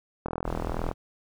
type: click train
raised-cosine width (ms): 1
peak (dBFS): -16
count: 28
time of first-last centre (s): 0.26-0.914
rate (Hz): 41.3
type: noise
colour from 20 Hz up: brown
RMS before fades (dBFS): -33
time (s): 0.44-0.94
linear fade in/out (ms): 50
effects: none